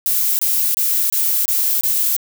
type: noise bursts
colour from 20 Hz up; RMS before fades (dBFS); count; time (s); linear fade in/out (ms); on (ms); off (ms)
violet; -17; 6; 0.06-2.165; 0; 330; 25
effects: none